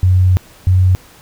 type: tone pair in turn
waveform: sine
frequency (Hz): 92 / 92.36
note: F#2 / F#2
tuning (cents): -9 / -3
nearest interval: unison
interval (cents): 6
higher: second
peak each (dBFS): -7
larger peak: neither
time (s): 0.03-0.37 / 0.67-0.95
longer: first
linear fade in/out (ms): 0
effects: pink hiss -43 dBFS RMS until 1.21 s